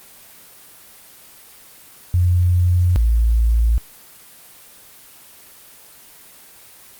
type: tone pair in turn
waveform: sine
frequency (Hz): 88.8 / 56.75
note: F2 / A#1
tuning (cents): +29 / -46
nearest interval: minor sixth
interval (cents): 775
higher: first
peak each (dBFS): -12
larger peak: neither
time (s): 2.14-2.96 / 2.96-3.78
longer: neither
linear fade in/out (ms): 0
effects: white hiss -44 dBFS RMS until 6.99 s + Opus 24 kbps